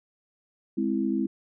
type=chord; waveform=sine; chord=Ab augmented; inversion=none; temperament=equal; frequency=207.7 / 261.6 / 329.6 Hz; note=Ab3 / C4 / E4; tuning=0 / 0 / 0 cents; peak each=-28 dBFS; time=0.77-1.27 s; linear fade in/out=10 ms; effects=none